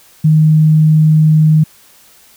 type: tone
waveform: sine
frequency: 155.56 Hz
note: D#3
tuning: in tune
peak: -5 dBFS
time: 0.24-1.64 s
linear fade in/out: 10 ms
effects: white hiss -45 dBFS RMS until 2.36 s